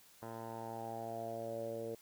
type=tone with low-pass filter sweep; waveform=10% pulse; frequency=114.2 Hz; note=A#2; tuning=35 cents flat; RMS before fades=-43 dBFS; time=0.22-1.95 s; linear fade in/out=5 ms; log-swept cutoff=1100 to 490 Hz; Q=6; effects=white hiss -63 dBFS RMS until 2.01 s